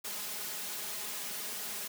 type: noise with comb filter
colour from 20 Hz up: white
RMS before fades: -39 dBFS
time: 0.04-1.88 s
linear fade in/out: 10 ms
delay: 4.8 ms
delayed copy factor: +0.65
effects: high-pass 150 Hz 12 dB/octave